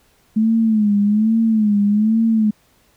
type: tone with vibrato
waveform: sine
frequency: 214.6 Hz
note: A3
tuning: 43 cents flat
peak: -12 dBFS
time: 0.36-2.51 s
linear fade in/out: 10 ms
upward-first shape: sine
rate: 1.2 Hz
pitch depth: 95 cents each way
effects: pink hiss -57 dBFS RMS until 2.96 s